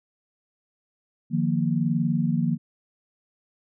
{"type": "chord", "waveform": "sine", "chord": "Eb suspended second", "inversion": "none", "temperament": "equal with one note detuned", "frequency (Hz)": [153.51, 174.61, 233.1], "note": ["Eb3", "F3", "Bb3"], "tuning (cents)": [-23, 0, 0], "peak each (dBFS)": -25, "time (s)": [1.3, 2.58], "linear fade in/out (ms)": 50, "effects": []}